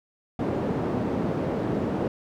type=band-pass noise; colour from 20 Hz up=white; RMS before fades=-27 dBFS; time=0.39-2.08 s; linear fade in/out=2 ms; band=120 to 390 Hz; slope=12 dB/octave; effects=none